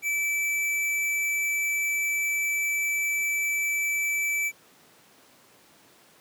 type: tone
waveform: square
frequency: 2315 Hz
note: D7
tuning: 25 cents flat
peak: -25 dBFS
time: 0.02-4.52 s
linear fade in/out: 50 ms
effects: pink hiss -56 dBFS RMS until 6.2 s + high-pass 200 Hz 12 dB/octave